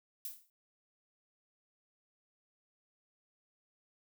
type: noise with exponential decay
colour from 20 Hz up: violet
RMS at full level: -38 dBFS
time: 0.25-0.5 s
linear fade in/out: 2 ms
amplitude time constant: 53 ms
effects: none